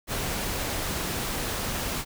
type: noise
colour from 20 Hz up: pink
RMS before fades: -30 dBFS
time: 0.07-2.05 s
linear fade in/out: 50 ms
effects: none